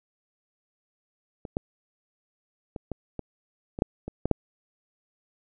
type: clicks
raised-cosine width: 2 ms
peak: -23 / -13 / -21 / -18 / -19 / -20 / -7 / -21 / -12 / -6 dBFS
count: 10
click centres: 1.452 / 1.569 / 2.762 / 2.917 / 3.193 / 3.789 / 3.821 / 4.08 / 4.256 / 4.313 s
effects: none